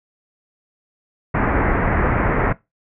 pink low-pass noise, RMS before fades -18 dBFS, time 1.34-2.53 s, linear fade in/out 10 ms, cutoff 2100 Hz, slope 48 dB/octave, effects noise-tail reverb RT60 0.2 s tail -20 dB re dry

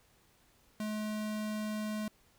square tone, 213.5 Hz, G#3, 48 cents sharp, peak -35 dBFS, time 0.8-2.08 s, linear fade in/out 2 ms, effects pink hiss -67 dBFS RMS until 2.38 s

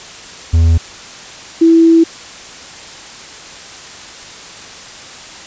triangle / sine tone pair in turn, 82.41 / 329.6 Hz, E2 / E4, 0 / 0 cents, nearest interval 2 octaves, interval 2400 cents, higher second, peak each -4 dBFS, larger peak neither, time 0.53-0.78 / 1.61-2.04 s, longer second, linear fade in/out 10 ms, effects white hiss -32 dBFS RMS until 5.46 s + resampled to 16000 Hz

